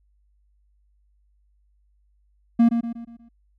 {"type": "tone with echo", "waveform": "triangle", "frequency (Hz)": 233.1, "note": "A#3", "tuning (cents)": 0, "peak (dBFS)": -10, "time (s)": [2.59, 2.69], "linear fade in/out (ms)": 10, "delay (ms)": 120, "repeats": 5, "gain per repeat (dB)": -7, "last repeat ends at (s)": 3.29, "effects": ["added 50 Hz sine -60 dBFS peak until 3.58 s"]}